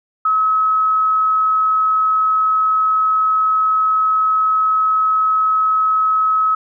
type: tone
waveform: sine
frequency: 1284 Hz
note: E6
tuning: 46 cents flat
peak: -12 dBFS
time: 0.25-6.55 s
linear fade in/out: 5 ms
effects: none